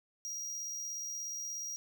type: tone with amplitude modulation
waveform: square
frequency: 5720 Hz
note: F8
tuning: 41 cents sharp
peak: -37 dBFS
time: 0.25-1.76 s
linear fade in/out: 0 ms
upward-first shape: sine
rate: 76.8 Hz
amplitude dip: 30%
effects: none